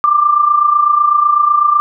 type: tone with amplitude modulation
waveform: sine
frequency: 1185 Hz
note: D6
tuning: 15 cents sharp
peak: -5 dBFS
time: 0.04-1.8 s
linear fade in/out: 0 ms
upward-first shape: sine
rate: 28 Hz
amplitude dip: 65%
effects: none